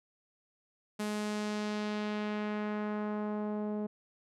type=tone with low-pass filter sweep; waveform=sawtooth; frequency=210.3 Hz; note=G#3; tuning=22 cents sharp; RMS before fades=-35 dBFS; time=0.99-3.87 s; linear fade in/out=10 ms; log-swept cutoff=11000 to 590 Hz; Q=1; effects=none